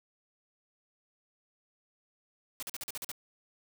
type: noise bursts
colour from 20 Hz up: white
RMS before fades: -39 dBFS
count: 8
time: 2.6-3.116 s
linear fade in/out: 0 ms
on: 26 ms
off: 44 ms
effects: none